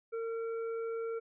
sine tone with hard clipping, 455.8 Hz, A#4, 39 cents flat, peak -36 dBFS, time 0.12-1.2 s, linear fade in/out 20 ms, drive 7 dB, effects resampled to 8000 Hz

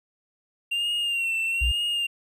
triangle tone with vibrato, 2766 Hz, F7, 17 cents flat, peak -22 dBFS, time 0.71-2.07 s, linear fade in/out 10 ms, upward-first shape sine, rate 1.1 Hz, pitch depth 56 cents each way
sine tone, 61.74 Hz, B1, in tune, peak -21 dBFS, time 1.61-1.72 s, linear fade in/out 10 ms
effects none

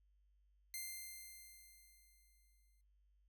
5% pulse tone with exponential decay, 2093 Hz, C7, in tune, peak -33 dBFS, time 0.74-2.81 s, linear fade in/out 1 ms, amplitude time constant 450 ms, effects noise-tail reverb RT60 0.2 s tail -17 dB re dry + added 50 Hz sine -70 dBFS peak until 3.28 s

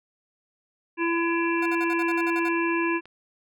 harmonic tone, 336.6 Hz, E4, 36 cents sharp, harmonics 1 / 3 / 5 / 7 / 8, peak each -24 / -29 / -31 / -32 / -33 dBFS, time 0.97-3.01 s, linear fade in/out 50 ms
25% pulse tone bursts, 724 Hz, F#5, 38 cents flat, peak -31 dBFS, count 10, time 1.62-2.488 s, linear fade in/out 5 ms, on 40 ms, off 52 ms
clicks, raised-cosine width 0.3 ms, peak -31 dBFS, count 3, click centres 2.091 / 2.467 / 3.056 s
effects none

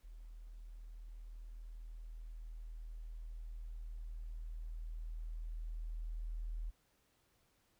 sine tone with level ramp, 40.09 Hz, E1, 47 cents flat, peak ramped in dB -49 to -38 dBFS, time 0.03-6.71 s, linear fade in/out 20 ms, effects pink hiss -75 dBFS RMS until 7.79 s

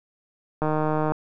click train, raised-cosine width 1 ms, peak -11 dBFS, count 78, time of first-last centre 0.62-1.12 s, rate 154 Hz, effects none

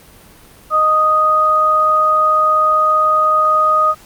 sine tone pair together, 619.7 / 1244.5 Hz, D#5 / D#6, -7 / 0 cents, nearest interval octave, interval 1207 cents, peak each -19 / -10 dBFS, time 0.7-3.95 s, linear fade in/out 50 ms, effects pink hiss -43 dBFS RMS until 4.05 s + Opus 32 kbps

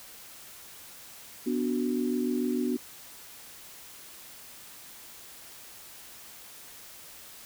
sine chord, B minor, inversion none, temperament equal, 246.9 / 293.7 / 370 Hz, B3 / D4 / F#4, 0 / 0 / 0 cents, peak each -28 / -32 / -32 dBFS, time 1.46-2.77 s, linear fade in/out 10 ms, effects white hiss -48 dBFS RMS until 7.45 s

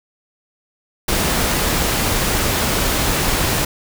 pink noise, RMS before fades -18 dBFS, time 1.08-3.65 s, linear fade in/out 5 ms, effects none

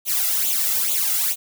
blue noise with flanger, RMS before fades -21 dBFS, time 0.05-1.36 s, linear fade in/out 50 ms, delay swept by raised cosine 0.28 to 1.48 ms, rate 2.3 Hz, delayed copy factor +0.8, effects none

